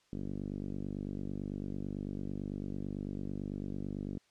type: tone with low-pass filter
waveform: 5% pulse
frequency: 49 Hz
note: G1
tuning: in tune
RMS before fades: -39 dBFS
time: 0.13-4.18 s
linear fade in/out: 0 ms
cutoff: 250 Hz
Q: 1.5
effects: white hiss -70 dBFS RMS until 4.3 s + low-pass 6000 Hz 12 dB/octave